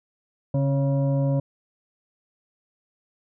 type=tone with frequency modulation; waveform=sine; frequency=140 Hz; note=C#3; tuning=18 cents sharp; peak=-19 dBFS; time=0.54-1.4 s; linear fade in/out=5 ms; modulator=413 Hz; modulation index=0.77; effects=none